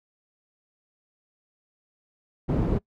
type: low-pass noise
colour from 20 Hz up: white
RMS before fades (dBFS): -24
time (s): 2.48-2.79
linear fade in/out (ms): 20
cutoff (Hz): 230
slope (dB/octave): 12
effects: noise-tail reverb RT60 0.1 s tail -23 dB re dry